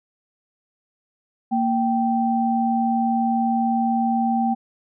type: tone pair together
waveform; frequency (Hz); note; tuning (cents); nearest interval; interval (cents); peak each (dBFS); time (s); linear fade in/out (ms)
sine; 231.9 / 780; A#3 / G5; -9 / -9; octave + major sixth; 2100; -20 / -21; 1.51-4.55; 20
effects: none